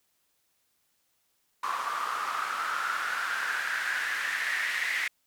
white noise with band-pass filter sweep, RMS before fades -31 dBFS, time 1.63-5.08 s, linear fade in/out 5 ms, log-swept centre 1100 to 2000 Hz, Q 6, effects white hiss -73 dBFS RMS until 5.26 s

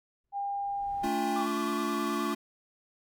brown noise with exponential growth, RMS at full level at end -44 dBFS, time 0.24-1.07 s, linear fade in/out 2 ms, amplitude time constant 180 ms
sine tone, 802 Hz, G5, 39 cents sharp, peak -30 dBFS, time 0.32-1.47 s, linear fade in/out 50 ms
square chord, D minor, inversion second, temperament equal with one note detuned, 220 / 287.1 / 349.2 Hz, A3 / D4 / F4, 0 / -39 / 0 cents, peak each -35 dBFS, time 1.03-2.35 s, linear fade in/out 10 ms
triangle tone with vibrato, 1151 Hz, D6, 35 cents flat, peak -32 dBFS, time 1.36-2.33 s, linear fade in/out 2 ms, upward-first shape square, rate 9.5 Hz, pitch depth 30 cents each way
effects none

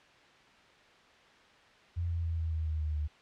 sine tone with pitch steps, 85.9 / 84.28 / 82.69 / 81.13 / 79.59 / 78.09 / 76.62 / 75.17 Hz, F2 / E2 / E2 / E2 / D#2 / D#2 / D#2 / D2, -28 / +39 / +6 / -27 / +40 / +7 / -26 / +41 cents, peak -30 dBFS, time 1.96-3.08 s, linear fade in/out 20 ms, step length 140 ms, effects white hiss -59 dBFS RMS until 3.21 s + low-pass 3000 Hz 12 dB/octave

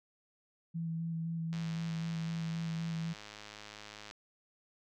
sine tone with vibrato, 164.81 Hz, E3, in tune, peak -34 dBFS, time 0.74-3.14 s, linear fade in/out 20 ms, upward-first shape square, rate 3.9 Hz, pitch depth 12 cents each way
click train, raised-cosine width 0.2 ms, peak -30 dBFS, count 272, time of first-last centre 1.53-4.111 s, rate 105 Hz
effects none

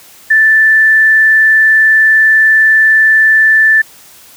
sine tone with vibrato, 1760 Hz, A6, in tune, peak -4 dBFS, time 0.3-3.82 s, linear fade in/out 10 ms, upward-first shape sine, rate 20 Hz, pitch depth 14 cents each way, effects white hiss -39 dBFS RMS until 4.36 s + high-pass 60 Hz 12 dB/octave

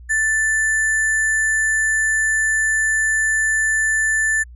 sine tone with sample-and-hold, 1760 Hz, A6, in tune, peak -15 dBFS, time 0.09-4.44 s, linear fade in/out 20 ms, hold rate 8820 Hz, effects added 60 Hz sine -37 dBFS peak until 4.55 s + resampled to 32000 Hz

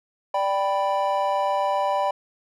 triangle chord, G major, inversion second, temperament equal, 587.3 / 784 / 987.8 Hz, D5 / G5 / B5, 0 / 0 / 0 cents, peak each -23 dBFS, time 0.34-2.11 s, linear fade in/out 5 ms, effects none

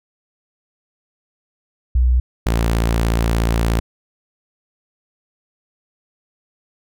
sine / sawtooth tone pair in turn, 61.74 / 56.82 Hz, B1 / A#1, 0 / -44 cents, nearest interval minor second, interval 144 cents, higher first, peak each -11 dBFS, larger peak neither, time 1.95-2.2 / 2.46-3.8 s, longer second, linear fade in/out 5 ms, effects none

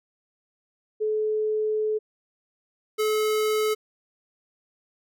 sine / square tone pair in turn, 430.1 / 430.1 Hz, A4 / A4, -39 / -39 cents, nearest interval unison, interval 0 cents, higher neither, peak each -22 dBFS, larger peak neither, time 1-1.99 / 2.98-3.75 s, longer first, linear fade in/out 20 ms, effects none

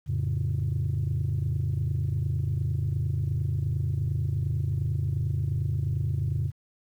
sine chord, F augmented, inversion none, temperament equal, 87.31 / 110 / 138.59 Hz, F2 / A2 / C#3, 0 / 0 / 0 cents, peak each -28 / -28 / -27 dBFS, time 0.06-6.52 s, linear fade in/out 50 ms, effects tanh soft clip ceiling -20 dBFS + 10-bit

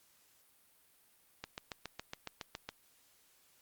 click train, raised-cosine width 0.2 ms, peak -23 dBFS, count 10, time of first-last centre 1.44-2.69 s, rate 7.2 Hz, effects white hiss -68 dBFS RMS until 3.61 s + Opus 48 kbps

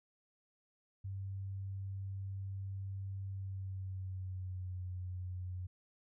sine tone with pitch glide, 97.1 to 91.12 Hz, G2 to F#2, -16 to -26 cents, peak -39 dBFS, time 1.04-5.67 s, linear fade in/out 10 ms, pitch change -110 cents, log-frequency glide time 3.28-4.83 s, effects none

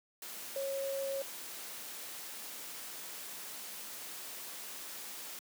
sine tone in noise, 547 Hz, C#5, 23 cents flat, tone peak -34 dBFS, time 0.56-1.22 s, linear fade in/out 2 ms, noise white, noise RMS -45 dBFS, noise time 0.22-5.39 s, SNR +8 dB, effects high-pass 200 Hz 12 dB/octave

